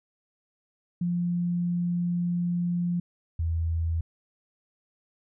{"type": "tone pair in turn", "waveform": "sine", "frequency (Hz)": [174.61, 82.4], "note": ["F3", "E2"], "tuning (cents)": [0, 0], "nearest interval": "octave + minor second", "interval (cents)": 1300, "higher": "first", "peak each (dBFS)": -24, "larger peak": "neither", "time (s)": [[1.01, 3], [3.39, 4.01]], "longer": "first", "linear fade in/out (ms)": 5, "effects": []}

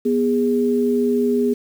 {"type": "tone pair together", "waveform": "sine", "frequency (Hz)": [244.4, 411.1], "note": ["B3", "G#4"], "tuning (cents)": [-18, -18], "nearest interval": "major sixth", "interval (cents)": 900, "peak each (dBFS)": -18, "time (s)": [0.05, 1.54], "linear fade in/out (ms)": 10, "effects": ["7-bit"]}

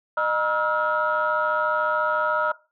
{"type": "tone cluster", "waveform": "sine", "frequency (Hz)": [613, 955, 1300, 1414], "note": ["D#5", "A#5", "E6", "F6"], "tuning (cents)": [-26, 42, -24, 21], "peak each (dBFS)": -25, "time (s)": [0.17, 2.52], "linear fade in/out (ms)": 5, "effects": ["noise-tail reverb RT60 0.3 s tail -19 dB re dry", "tanh soft clip ceiling -12 dBFS"]}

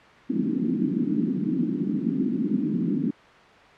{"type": "band-pass noise", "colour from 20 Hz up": "white", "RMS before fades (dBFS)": -25, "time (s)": [0.29, 3.11], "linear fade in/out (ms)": 10, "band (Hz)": [170, 310], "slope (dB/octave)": 48, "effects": ["white hiss -49 dBFS RMS until 3.77 s", "low-pass 2000 Hz 12 dB/octave"]}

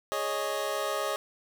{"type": "chord", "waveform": "25% pulse", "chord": "Ab suspended fourth", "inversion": "none", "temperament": "equal", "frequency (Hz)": [415.3, 554.4, 622.3], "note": ["Ab4", "Db5", "Eb5"], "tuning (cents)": [0, 0, 0], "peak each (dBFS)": [-32, -29, -29], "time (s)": [0.12, 1.16], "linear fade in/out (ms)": 0, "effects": []}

